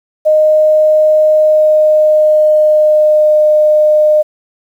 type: tone with pitch glide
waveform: sine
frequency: 617 to 608.9 Hz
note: D#5 to D#5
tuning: -15 to -38 cents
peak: -5 dBFS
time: 0.25-4.23 s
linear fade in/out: 20 ms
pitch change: -23 cents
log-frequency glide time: 1.36-3.46 s
effects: 7-bit